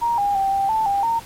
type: tone with pitch steps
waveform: sine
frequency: 939 / 809 / 781 / 787 / 880 / 798 / 918 Hz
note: A#5 / G#5 / G5 / G5 / A5 / G5 / A#5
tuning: +12 / -46 / -7 / +7 / 0 / +31 / -27 cents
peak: -17 dBFS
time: 0.01-1.2 s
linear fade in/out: 20 ms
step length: 170 ms
effects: pink hiss -42 dBFS RMS until 1.25 s + AAC 48 kbps